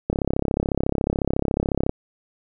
click train, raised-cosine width 2 ms, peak -7 dBFS, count 62, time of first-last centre 0.1-1.894 s, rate 34 Hz, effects none

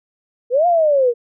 sine linear two-way sweep, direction up then down, 460.4 to 716 to 460.4 Hz, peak -11 dBFS, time 0.5-1.14 s, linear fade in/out 50 ms, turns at 0.67 s, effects none

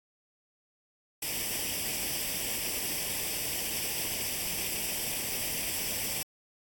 white noise with comb filter, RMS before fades -33 dBFS, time 1.22-6.23 s, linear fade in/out 5 ms, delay 0.37 ms, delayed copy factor +0.7, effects AAC 64 kbps

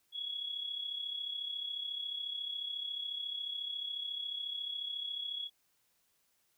sine tone with amplitude modulation, 3351 Hz, G#7, 15 cents sharp, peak -34 dBFS, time 0.12-5.5 s, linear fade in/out 50 ms, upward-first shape sine, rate 34.1 Hz, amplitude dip 60%, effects white hiss -75 dBFS RMS until 6.57 s

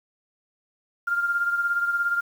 sine beating tone pair, 1396.9 / 1413.9 Hz, F6 / F6, 0 / +21 cents, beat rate 17 Hz, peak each -22 / -30 dBFS, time 1.07-2.21 s, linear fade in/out 10 ms, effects 8-bit

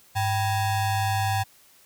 square ring-modulated tone, 440 Hz, A4, in tune, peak -20 dBFS, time 0.15-1.44 s, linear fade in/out 20 ms, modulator 338 Hz, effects white hiss -56 dBFS RMS until 1.85 s

